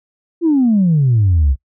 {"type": "exponential sweep", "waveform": "sine", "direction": "down", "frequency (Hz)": [349.2, 62.6], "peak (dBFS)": -8, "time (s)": [0.41, 1.56], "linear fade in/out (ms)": 50, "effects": ["noise-tail reverb RT60 0.1 s tail -24 dB re dry", "tanh soft clip ceiling -6 dBFS"]}